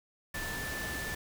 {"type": "tone in noise", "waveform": "sine", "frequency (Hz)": 1760, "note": "A6", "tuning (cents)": 0, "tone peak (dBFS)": -38, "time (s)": [0.34, 1.15], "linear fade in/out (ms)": 5, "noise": "pink", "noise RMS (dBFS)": -39, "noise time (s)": [0.34, 1.15], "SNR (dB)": -2, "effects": []}